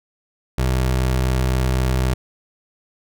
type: tone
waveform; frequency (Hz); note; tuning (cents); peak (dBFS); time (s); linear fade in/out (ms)
25% pulse; 63.9; C2; -40; -13; 0.58-2.14; 5
effects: none